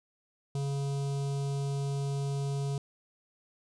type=tone with notch filter; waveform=square; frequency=139.6 Hz; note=C#3; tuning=13 cents sharp; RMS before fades=-32 dBFS; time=0.55-2.78 s; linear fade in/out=2 ms; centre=1800 Hz; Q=0.54; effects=resampled to 22050 Hz